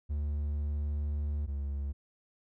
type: tone pair in turn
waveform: triangle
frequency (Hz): 73.42 / 70.33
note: D2 / C#2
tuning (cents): 0 / +26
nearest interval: minor second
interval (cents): 74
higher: first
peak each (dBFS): -28 / -30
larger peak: first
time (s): 0.09-1.47 / 1.47-1.93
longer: first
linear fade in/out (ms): 20
effects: none